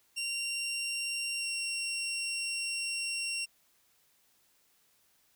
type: tone with pitch glide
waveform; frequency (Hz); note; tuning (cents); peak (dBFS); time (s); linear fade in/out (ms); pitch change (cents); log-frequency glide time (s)
20% pulse; 2762 to 2745; F7 to F7; -20 to -31; -27; 0.16-3.46; 20; -11; 1.39-1.45
effects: white hiss -69 dBFS RMS until 5.35 s